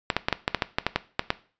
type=clicks; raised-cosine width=0.3 ms; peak=-5 dBFS; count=12; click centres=0.102 / 0.166 / 0.285 / 0.327 / 0.479 / 0.547 / 0.622 / 0.785 / 0.866 / 0.96 / 1.194 / 1.304 s; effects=noise-tail reverb RT60 0.4 s tail -17 dB re dry + resampled to 16000 Hz